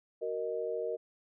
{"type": "chord", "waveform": "sine", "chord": "D# minor", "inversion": "first", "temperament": "just", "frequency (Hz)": [373.4, 466.7, 622.3], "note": ["F#4", "A#4", "D#5"], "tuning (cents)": [16, 2, 0], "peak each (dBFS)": [-40, -34, -38], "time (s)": [0.21, 0.97], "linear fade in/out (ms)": 20, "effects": []}